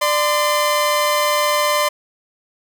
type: tone pair together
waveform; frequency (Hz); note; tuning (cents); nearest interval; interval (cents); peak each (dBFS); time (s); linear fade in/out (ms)
sawtooth; 593.6 / 1034; D5 / C6; +18 / -21; minor seventh; 961; -14; 0.01-1.89; 10
effects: none